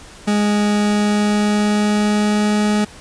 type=tone with pitch glide; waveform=40% pulse; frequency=207.7 to 209.7 Hz; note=G#3 to G#3; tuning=0 to +17 cents; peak=-13 dBFS; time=0.27-2.85 s; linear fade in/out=10 ms; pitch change=+17 cents; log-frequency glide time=0.81-2.59 s; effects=pink hiss -40 dBFS RMS until 3 s + resampled to 22050 Hz